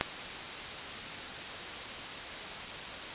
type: click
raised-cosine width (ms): 0.3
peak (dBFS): -10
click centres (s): 0.011
effects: white hiss -39 dBFS RMS until 3.14 s + resampled to 8000 Hz